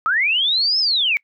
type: linear two-way sweep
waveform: sine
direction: up then down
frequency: 1226 to 5310 to 2177 Hz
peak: -15 dBFS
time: 0.06-1.17 s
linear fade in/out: 0 ms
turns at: 0.79 s
effects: noise-tail reverb RT60 0.1 s tail -25 dB re dry